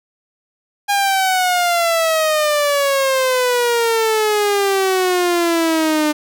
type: exponential sweep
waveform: sawtooth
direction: down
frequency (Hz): 814 to 299.3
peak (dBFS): -10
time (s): 0.88-6.13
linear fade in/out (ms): 20
effects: none